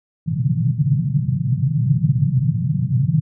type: band-pass noise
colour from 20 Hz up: pink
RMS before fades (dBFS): -18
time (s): 0.26-3.21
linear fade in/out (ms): 20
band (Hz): 120 to 160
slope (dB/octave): 48
effects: none